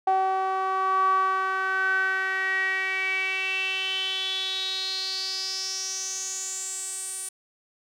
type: tone with band-pass filter sweep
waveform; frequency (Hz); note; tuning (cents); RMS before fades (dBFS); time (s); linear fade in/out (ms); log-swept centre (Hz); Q
sawtooth; 380.5; F#4; +48; -27; 0.07-7.29; 5; 810 to 9300; 7.7
effects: none